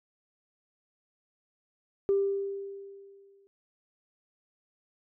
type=tone with exponential decay; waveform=sine; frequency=395.6 Hz; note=G4; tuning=16 cents sharp; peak=-20 dBFS; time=2.09-3.47 s; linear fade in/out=0 ms; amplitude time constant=300 ms; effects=tanh soft clip ceiling -17 dBFS